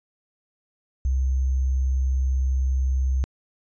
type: tone with sample-and-hold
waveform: sine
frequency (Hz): 65.4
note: C2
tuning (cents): 0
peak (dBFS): -19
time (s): 1.05-3.24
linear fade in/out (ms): 0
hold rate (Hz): 6300
effects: resampled to 16000 Hz